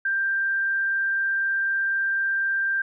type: tone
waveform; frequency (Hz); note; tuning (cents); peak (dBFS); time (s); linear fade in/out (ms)
sine; 1581; G6; +14; -21; 0.05-2.82; 5
effects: none